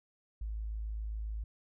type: tone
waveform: sine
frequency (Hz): 53.7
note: A1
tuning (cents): -41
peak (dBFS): -35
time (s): 0.41-1.44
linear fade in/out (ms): 5
effects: none